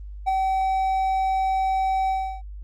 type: tone with ADSR envelope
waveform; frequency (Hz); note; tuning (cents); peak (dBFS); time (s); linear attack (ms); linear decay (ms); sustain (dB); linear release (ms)
triangle; 765; G5; -42; -15; 0.26-2.42; 24; 12; -3; 330
effects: added 50 Hz sine -34 dBFS peak until 2.63 s + Opus 24 kbps